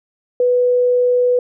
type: tone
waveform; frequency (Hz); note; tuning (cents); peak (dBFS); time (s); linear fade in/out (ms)
sine; 493.9; B4; 0; -11; 0.4-1.39; 2
effects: none